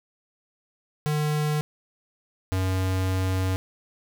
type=tone pair in turn; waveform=square; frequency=150.7 / 93.82 Hz; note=D3 / F#2; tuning=+45 / +25 cents; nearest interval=minor sixth; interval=820 cents; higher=first; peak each=-23 dBFS; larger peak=neither; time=1.06-1.61 / 2.52-3.56 s; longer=second; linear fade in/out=0 ms; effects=9-bit